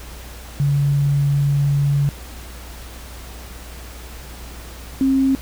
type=tone pair in turn; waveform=sine; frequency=141.9 / 267.9 Hz; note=C#3 / C4; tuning=+41 / +41 cents; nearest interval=major seventh; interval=1100 cents; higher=second; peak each=-14 / -13 dBFS; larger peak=second; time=0.6-2.09 / 5.01-5.35 s; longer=first; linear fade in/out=0 ms; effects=added 60 Hz sine -35 dBFS peak until 5.41 s + pink hiss -39 dBFS RMS until 5.41 s